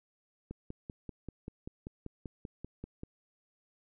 click train, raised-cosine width 3 ms, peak -28 dBFS, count 14, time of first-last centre 0.51-3.034 s, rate 5.15 Hz, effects none

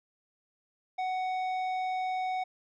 triangle tone with tanh clipping, 744 Hz, F#5, 9 cents sharp, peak -31 dBFS, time 0.98-2.44 s, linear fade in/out 10 ms, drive 14 dB, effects none

